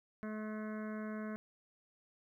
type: harmonic tone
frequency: 215 Hz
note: A3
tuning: 40 cents flat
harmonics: 1 / 2 / 3 / 5 / 6 / 7 / 8 / 9 / 10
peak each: -40 / -49 / -49 / -53 / -57 / -53 / -57 / -62 / -61 dBFS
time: 0.23-1.36 s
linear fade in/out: 0 ms
effects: 13-bit